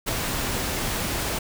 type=noise with ADSR envelope; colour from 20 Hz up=pink; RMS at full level=-24 dBFS; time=0.06-1.39 s; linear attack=24 ms; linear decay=11 ms; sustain=-3 dB; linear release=8 ms; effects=none